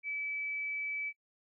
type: tone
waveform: sine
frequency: 2300 Hz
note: D7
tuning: 37 cents flat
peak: -34 dBFS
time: 0.03-1.13 s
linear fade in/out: 50 ms
effects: noise-tail reverb RT60 0.1 s tail -25 dB re dry